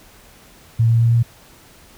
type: tone with pitch steps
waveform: sine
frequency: 114.4 / 115.4 / 116.4 / 117.41 Hz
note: A#2 / A#2 / A#2 / A#2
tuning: -32 / -17 / -2 / +13 cents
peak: -11 dBFS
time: 0.79-1.23 s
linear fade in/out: 10 ms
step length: 110 ms
effects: pink hiss -47 dBFS RMS until 1.97 s